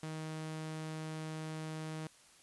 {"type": "tone", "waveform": "sawtooth", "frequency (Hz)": 157.3, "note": "D#3", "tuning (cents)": 19, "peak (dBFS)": -36, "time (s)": [0.03, 2.07], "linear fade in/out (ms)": 2, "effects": ["white hiss -62 dBFS RMS until 2.42 s", "resampled to 24000 Hz"]}